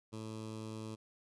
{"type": "tone with notch filter", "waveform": "15% pulse", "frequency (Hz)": 109.8, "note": "A2", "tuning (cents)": -3, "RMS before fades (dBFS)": -44, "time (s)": [0.12, 0.96], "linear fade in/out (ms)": 20, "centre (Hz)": 1800, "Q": 1.4, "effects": ["resampled to 24000 Hz"]}